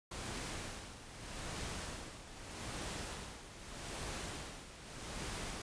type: noise with tremolo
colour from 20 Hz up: pink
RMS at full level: -42 dBFS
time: 0.11-5.62 s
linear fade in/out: 5 ms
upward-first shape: sine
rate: 0.81 Hz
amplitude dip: 70%
effects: resampled to 22050 Hz